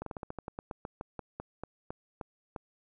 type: slowing click train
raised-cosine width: 1 ms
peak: -24 dBFS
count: 18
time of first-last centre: 0.02-2.562 s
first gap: 43 ms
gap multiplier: 1.14
effects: none